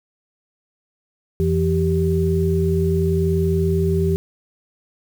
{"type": "tone cluster", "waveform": "sine", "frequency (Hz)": [86.3, 167.1, 389.6], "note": ["F2", "E3", "G4"], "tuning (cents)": [-20, 24, -11], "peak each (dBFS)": -20, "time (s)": [1.4, 4.16], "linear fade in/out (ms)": 0, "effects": ["7-bit"]}